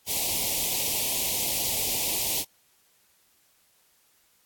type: band-stop noise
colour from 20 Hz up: white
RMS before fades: -27 dBFS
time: 0.06-2.45 s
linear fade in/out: 50 ms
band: 940 to 2200 Hz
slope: 48 dB/octave
effects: white hiss -64 dBFS RMS until 4.45 s + AAC 64 kbps